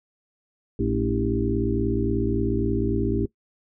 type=harmonic tone with a mistuned harmonic; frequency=56.6 Hz; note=A1; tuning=50 cents sharp; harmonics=1 / 2 / 4 / 5 / 6 / 7; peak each=-28 / -28 / -28 / -28 / -28 / -28 dBFS; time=0.79-3.26 s; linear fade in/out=5 ms; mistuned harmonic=6; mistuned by=-67 cents; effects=noise-tail reverb RT60 0.1 s tail -19 dB re dry